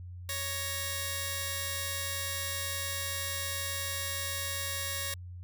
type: tone pair together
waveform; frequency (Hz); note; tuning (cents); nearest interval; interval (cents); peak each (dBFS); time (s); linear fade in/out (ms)
5% pulse; 555 / 1866.8; C#5 / A#6; +2 / +2; octave + major sixth; 2100; -25; 0.29-5.14; 2
effects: added 89 Hz sine -41 dBFS peak until 5.43 s